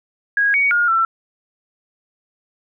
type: tone with pitch steps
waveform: sine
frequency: 1646 / 2244 / 1424 / 1342 Hz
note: G#6 / C#7 / F6 / E6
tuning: -16 / +21 / +33 / +31 cents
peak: -13 dBFS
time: 0.37-1.05 s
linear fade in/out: 2 ms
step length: 170 ms
effects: none